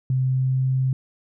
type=tone with pitch glide; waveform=sine; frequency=130 to 130.98 Hz; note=C3 to C3; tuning=-11 to +2 cents; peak=-18 dBFS; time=0.1-0.93 s; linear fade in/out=2 ms; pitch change=+13 cents; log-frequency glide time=0.23-0.68 s; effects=none